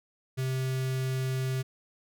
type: tone with notch filter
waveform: square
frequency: 130.81 Hz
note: C3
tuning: in tune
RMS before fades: -30 dBFS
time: 0.37-1.63 s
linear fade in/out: 20 ms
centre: 850 Hz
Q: 1.2
effects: none